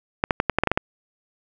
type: clicks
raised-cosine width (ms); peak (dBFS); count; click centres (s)
0.5; -3; 9; 0.239 / 0.308 / 0.401 / 0.497 / 0.586 / 0.636 / 0.673 / 0.716 / 0.775
effects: none